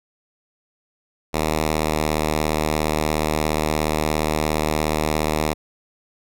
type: tone with pitch glide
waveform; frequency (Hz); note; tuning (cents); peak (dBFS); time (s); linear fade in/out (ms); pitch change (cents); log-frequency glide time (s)
5% pulse; 77.78 to 77.06; D#2 to D#2; 0 to -16; -8; 1.33-5.54; 20; -16; 1.67-2.05
effects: none